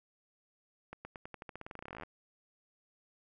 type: accelerating click train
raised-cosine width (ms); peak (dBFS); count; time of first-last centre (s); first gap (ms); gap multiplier
0.5; -29; 25; 0.93-2.034; 120; 0.9
effects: none